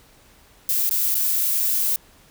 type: noise with dropouts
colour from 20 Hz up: violet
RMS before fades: -21 dBFS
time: 0.69-1.96 s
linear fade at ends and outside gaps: 1 ms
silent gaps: 0.894-0.91 / 1.145-1.151 s
effects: pink hiss -53 dBFS RMS until 2.3 s